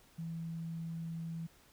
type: tone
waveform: sine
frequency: 164.81 Hz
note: E3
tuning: in tune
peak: -38 dBFS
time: 0.18-1.47 s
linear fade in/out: 10 ms
effects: pink hiss -64 dBFS RMS until 1.72 s